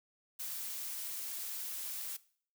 blue noise, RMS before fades -41 dBFS, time 0.39-2.17 s, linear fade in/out 10 ms, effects noise-tail reverb RT60 0.5 s tail -19 dB re dry

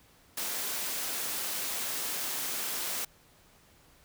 white high-pass noise, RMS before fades -34 dBFS, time 0.37-3.05 s, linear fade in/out 5 ms, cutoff 200 Hz, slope 12 dB/octave, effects pink hiss -61 dBFS RMS until 4.04 s

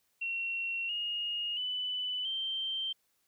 sine tone with pitch steps, 2729 / 2858 / 2993 / 3135 Hz, F7 / F7 / F#7 / G7, -41 / +39 / +19 / -1 cents, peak -32 dBFS, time 0.21-2.93 s, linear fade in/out 10 ms, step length 680 ms, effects white hiss -75 dBFS RMS until 3.27 s

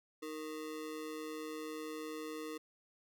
square ring-modulated tone, 388.4 Hz, G4, 16 cents flat, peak -39 dBFS, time 0.22-2.58 s, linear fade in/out 10 ms, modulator 75.9 Hz, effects none

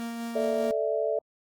45% pulse tone with tremolo, 232.5 Hz, A#3, 4 cents flat, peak -31 dBFS, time 0-0.71 s, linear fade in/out 0 ms, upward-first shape sine, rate 5 Hz, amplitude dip 25%
sine chord, A suspended fourth, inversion none, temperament equal, 440 / 587.3 / 659.3 Hz, A4 / D5 / E5, 0 / 0 / 0 cents, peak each -29 dBFS, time 0.35-1.19 s, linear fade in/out 5 ms
effects Opus 32 kbps

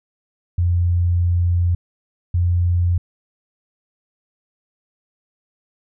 sine tone pair in turn, 87.4 / 87.75 Hz, F2 / F2, +2 / +9 cents, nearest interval unison, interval 7 cents, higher second, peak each -14 dBFS, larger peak neither, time 0.58-1.75 / 2.34-2.98 s, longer first, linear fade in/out 5 ms, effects none

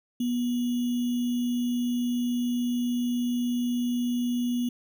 sine tone with sample-and-hold, 243.2 Hz, B3, 26 cents flat, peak -24 dBFS, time 0.2-4.69 s, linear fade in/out 5 ms, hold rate 3150 Hz, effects none

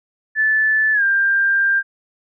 sine tone with pitch glide, 1745 to 1591 Hz, A6 to G6, -15 to +25 cents, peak -13 dBFS, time 0.35-1.83 s, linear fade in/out 50 ms, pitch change -160 cents, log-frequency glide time 0.93-1.03 s, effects none

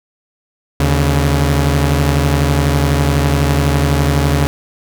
sawtooth tone pair together, 76.25 / 140.5 Hz, D#2 / C#3, -34 / +24 cents, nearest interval major seventh, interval 1058 cents, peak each -10 dBFS, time 0.8-4.47 s, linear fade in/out 0 ms, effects none

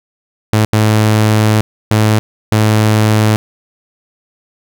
sawtooth tone bursts at uneven times, 108 Hz, A2, 32 cents flat, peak -4 dBFS, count 4, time 0.53-0.65 / 0.73-1.61 / 1.91-2.19 / 2.52-3.36 s, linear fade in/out 0 ms, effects none

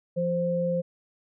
sine tone pair together, 172.72 / 523.3 Hz, F3 / C5, -19 / 0 cents, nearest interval octave + perfect fifth, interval 1919 cents, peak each -28 / -25 dBFS, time 0.16-0.82 s, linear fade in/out 20 ms, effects none

